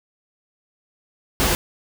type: noise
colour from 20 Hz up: pink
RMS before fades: -19 dBFS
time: 1.4-1.55 s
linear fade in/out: 0 ms
effects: none